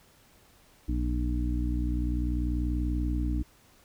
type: harmonic tone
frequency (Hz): 60.4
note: B1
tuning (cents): -38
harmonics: 1 / 2 / 3 / 4 / 5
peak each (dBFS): -27 / -37 / -41 / -37 / -34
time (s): 0.88-3.43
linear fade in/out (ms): 10
effects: pink hiss -60 dBFS RMS until 3.84 s